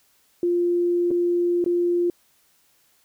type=tone with dropouts; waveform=sine; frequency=349.2 Hz; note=F4; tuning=in tune; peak=-18 dBFS; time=0.43-2.1 s; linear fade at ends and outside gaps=2 ms; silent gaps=1.107-1.112 / 1.642-1.661 s; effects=white hiss -62 dBFS RMS until 3.04 s